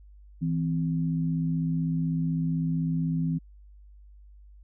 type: tone pair together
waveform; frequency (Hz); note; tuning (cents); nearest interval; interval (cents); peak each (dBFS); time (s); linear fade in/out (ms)
sine; 163.29 / 259.2; E3 / C4; -16 / -16; minor sixth; 800; -25 / -31; 0.41-3.39; 20
effects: added 50 Hz sine -48 dBFS peak until 4.63 s